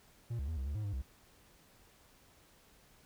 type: tone with pitch steps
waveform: triangle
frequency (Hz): 117.5 / 68.8 / 80.2 / 66.1 / 71.9 / 106.7 / 100.8 / 65.3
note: A#2 / C#2 / E2 / C2 / D2 / G#2 / G2 / C2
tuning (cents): +14 / -12 / -47 / +18 / -36 / +47 / +49 / -3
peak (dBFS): -33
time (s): 0.3-1.02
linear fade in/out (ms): 10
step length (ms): 90
effects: pink hiss -64 dBFS RMS until 3.05 s